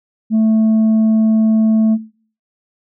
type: tone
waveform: sine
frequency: 220 Hz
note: A3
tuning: in tune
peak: -7 dBFS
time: 0.3-1.98 s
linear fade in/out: 50 ms
effects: noise-tail reverb RT60 0.5 s tail -22 dB re dry + tanh soft clip ceiling -9 dBFS